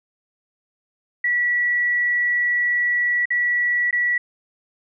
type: tone with dropouts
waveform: sine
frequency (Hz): 1943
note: B6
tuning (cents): -29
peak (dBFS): -17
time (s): 1.24-4.18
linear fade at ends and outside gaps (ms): 5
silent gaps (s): 3.256-3.304 / 3.91-3.927
effects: none